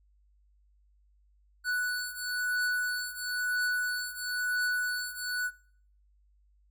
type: beating tone pair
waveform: square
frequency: 1480 / 1481 Hz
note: F#6 / F#6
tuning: 0 / +1 cents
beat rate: 1 Hz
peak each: -32 / -35 dBFS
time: 1.64-5.51 s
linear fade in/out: 50 ms
effects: noise-tail reverb RT60 0.6 s tail -22 dB re dry + added 50 Hz sine -62 dBFS peak until 6.7 s